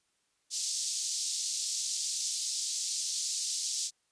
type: band-pass noise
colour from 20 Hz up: white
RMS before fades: -34 dBFS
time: 0.5-3.91 s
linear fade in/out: 50 ms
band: 4400 to 7700 Hz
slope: 24 dB/octave
effects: white hiss -75 dBFS RMS until 4.11 s + resampled to 22050 Hz